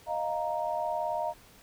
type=chord; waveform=sine; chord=Eb suspended second; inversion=none; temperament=equal with one note detuned; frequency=620.1 / 698.5 / 932.3 Hz; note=Eb5 / F5 / Bb5; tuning=-6 / 0 / 0 cents; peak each=-33 dBFS; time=0.06-1.34 s; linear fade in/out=50 ms; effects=pink hiss -56 dBFS RMS until 1.62 s